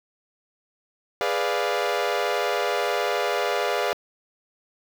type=chord; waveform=sawtooth; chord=G# diminished seventh; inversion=none; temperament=equal; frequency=415.3 / 493.9 / 587.3 / 698.5 Hz; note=G#4 / B4 / D5 / F5; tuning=0 / 0 / 0 / 0 cents; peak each=-24 dBFS; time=1.21-3.93 s; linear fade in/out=0 ms; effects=low-pass 5000 Hz 12 dB/octave + 7-bit